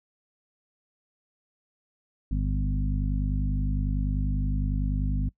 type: harmonic tone with a mistuned harmonic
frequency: 50.6 Hz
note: G#1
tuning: 44 cents flat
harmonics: 1 / 2 / 3 / 4 / 5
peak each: -25 / -33 / -32 / -37 / -35 dBFS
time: 2.31-5.29 s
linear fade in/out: 5 ms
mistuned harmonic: 1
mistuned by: +40 cents
effects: noise-tail reverb RT60 0.1 s tail -21 dB re dry